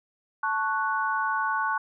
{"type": "chord", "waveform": "sine", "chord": "F# minor", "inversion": "first", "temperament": "equal", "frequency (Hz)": [880, 1108.7, 1480], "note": ["A5", "C#6", "F#6"], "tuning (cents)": [0, 0, 0], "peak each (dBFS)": [-29, -28, -28], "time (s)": [0.43, 1.78], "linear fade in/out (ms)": 5, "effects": []}